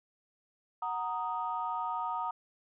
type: chord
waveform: sine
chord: D# minor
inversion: first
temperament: equal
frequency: 740 / 932.3 / 1244.5 Hz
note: F#5 / A#5 / D#6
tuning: 0 / 0 / 0 cents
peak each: -38 / -34 / -36 dBFS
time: 0.82-2.31 s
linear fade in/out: 5 ms
effects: tanh soft clip ceiling -22 dBFS